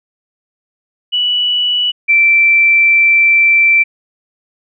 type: tone pair in turn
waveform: sine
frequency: 2951 / 2340 Hz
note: F#7 / D7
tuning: -5 / -7 cents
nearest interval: major third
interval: 402 cents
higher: first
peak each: -11 / -6 dBFS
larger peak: second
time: 1.12-1.92 / 2.08-3.84 s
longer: second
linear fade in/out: 20 ms
effects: none